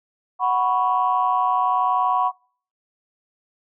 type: chord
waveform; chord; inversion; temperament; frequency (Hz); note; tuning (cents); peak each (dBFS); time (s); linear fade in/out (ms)
sine; F# suspended fourth; none; equal; 740 / 987.8 / 1108.7; F#5 / B5 / C#6; 0 / 0 / 0; -21; 0.39-2.32; 50
effects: noise-tail reverb RT60 0.5 s tail -26 dB re dry + tanh soft clip ceiling -8 dBFS